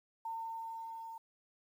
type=tone with level ramp; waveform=sine; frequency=906 Hz; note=A#5; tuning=50 cents flat; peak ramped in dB=-37 to -44 dBFS; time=0.25-1.18 s; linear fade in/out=5 ms; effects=11-bit